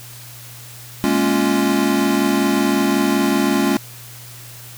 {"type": "chord", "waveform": "square", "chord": "Bb minor seventh", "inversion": "third", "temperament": "equal", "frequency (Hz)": [207.7, 233.1, 277.2, 349.2], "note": ["Ab3", "Bb3", "Db4", "F4"], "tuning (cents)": [0, 0, 0, 0], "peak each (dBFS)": [-21, -24, -19, -22], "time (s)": [1.04, 3.77], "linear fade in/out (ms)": 0, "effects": ["added 120 Hz sine -39 dBFS peak until 4.77 s", "white hiss -39 dBFS RMS until 4.77 s"]}